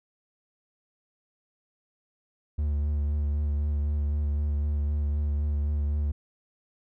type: tone with vibrato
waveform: triangle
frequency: 73.4 Hz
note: D2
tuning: in tune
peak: -22 dBFS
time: 2.58-6.12 s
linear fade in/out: 10 ms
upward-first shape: sine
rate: 3.9 Hz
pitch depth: 23 cents each way
effects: none